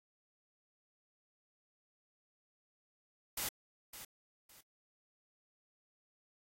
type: noise with echo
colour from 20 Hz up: white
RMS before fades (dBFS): -38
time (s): 3.37-3.49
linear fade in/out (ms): 5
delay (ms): 560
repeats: 2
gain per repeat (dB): -11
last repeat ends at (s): 4.61
effects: AAC 48 kbps